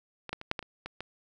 clicks, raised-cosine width 0.3 ms, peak -23 / -17 / -25 / -11 / -17 / -30 / -22 / -21 dBFS, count 8, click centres 0.293 / 0.33 / 0.414 / 0.514 / 0.592 / 0.627 / 0.86 / 1.006 s, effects none

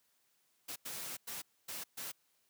white noise bursts at uneven times, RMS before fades -43 dBFS, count 5, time 0.68-0.76 / 0.85-1.17 / 1.27-1.42 / 1.68-1.84 / 1.97-2.12 s, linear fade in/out 10 ms, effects white hiss -75 dBFS RMS until 2.49 s + high-pass 100 Hz 12 dB/octave

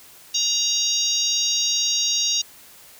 harmonic tone with a mistuned harmonic, 942 Hz, A#5, 18 cents sharp, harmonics 3 / 4 / 5 / 6 / 7, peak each -29 / -24 / -26 / -25 / -25 dBFS, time 0.34-2.42 s, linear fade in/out 10 ms, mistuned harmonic 7, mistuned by -22 cents, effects white hiss -47 dBFS RMS until 2.99 s

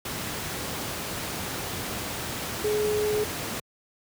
sine tone in noise, 422.2 Hz, G#4, 29 cents sharp, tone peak -23 dBFS, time 2.64-3.24 s, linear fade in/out 5 ms, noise pink, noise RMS -32 dBFS, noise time 0.05-3.6 s, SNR +6 dB, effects high-pass 80 Hz 12 dB/octave

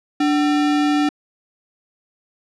sine tone with sample-and-hold, 293.7 Hz, D4, in tune, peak -14 dBFS, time 0.2-1.09 s, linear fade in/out 5 ms, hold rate 1050 Hz, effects low-pass 5000 Hz 12 dB/octave

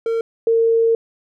triangle / sine tone pair in turn, 456.4 / 456.4 Hz, A#4 / A#4, -37 / -37 cents, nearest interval unison, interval 0 cents, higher neither, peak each -15 / -12 dBFS, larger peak second, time 0.06-0.21 / 0.47-0.95 s, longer second, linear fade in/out 2 ms, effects none

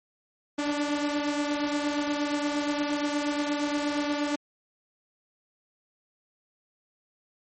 sawtooth beating tone pair, 290.6 / 299.1 Hz, D4 / D4, -18 / +32 cents, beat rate 8.5 Hz, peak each -23 / -29 dBFS, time 0.58-4.36 s, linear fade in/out 10 ms, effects MP3 32 kbps

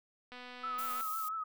click train, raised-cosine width 0.3 ms, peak -33 dBFS, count 172, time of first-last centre 0.32-1.01 s, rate 248 Hz
sine tone with vibrato, 1287 Hz, E6, 42 cents flat, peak -35 dBFS, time 0.63-1.44 s, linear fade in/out 10 ms, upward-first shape triangle, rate 5.9 Hz, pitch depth 56 cents each way
violet noise, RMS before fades -43 dBFS, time 0.78-1.29 s, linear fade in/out 10 ms
effects none

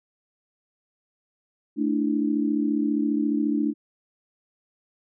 sine chord, A suspended fourth, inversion none, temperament equal with one note detuned, 220 / 293.7 / 328.3 Hz, A3 / D4 / E4, 0 / 0 / -7 cents, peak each -26 / -23 / -29 dBFS, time 1.76-3.74 s, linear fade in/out 50 ms, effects none

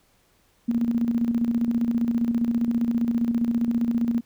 sine tone with tremolo, 234.5 Hz, A#3, 11 cents sharp, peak -18 dBFS, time 0.68-4.21 s, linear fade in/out 10 ms, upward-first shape square, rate 15 Hz, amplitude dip 55%, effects pink hiss -63 dBFS RMS until 4.25 s

